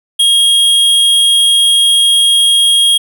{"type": "tone", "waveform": "square", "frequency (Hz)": 3263, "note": "G#7", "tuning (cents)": -31, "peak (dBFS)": -7, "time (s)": [0.19, 2.98], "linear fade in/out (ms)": 10, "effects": []}